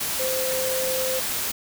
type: tone in noise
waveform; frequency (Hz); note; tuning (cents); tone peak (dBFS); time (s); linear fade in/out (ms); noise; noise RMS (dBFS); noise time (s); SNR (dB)
sine; 519; C5; -14; -25; 0.19-1.2; 10; white; -27; 0-1.52; -1
effects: none